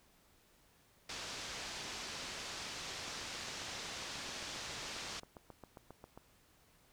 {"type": "low-pass noise", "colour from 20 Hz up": "white", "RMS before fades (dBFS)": -45, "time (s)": [1.09, 5.2], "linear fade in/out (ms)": 5, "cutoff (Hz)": 6200, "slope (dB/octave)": 24}
{"type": "click train", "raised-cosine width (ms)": 1, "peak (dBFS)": -36, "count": 24, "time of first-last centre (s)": [3.08, 6.176], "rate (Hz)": 7.43}
{"effects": ["pink hiss -68 dBFS RMS until 6.92 s"]}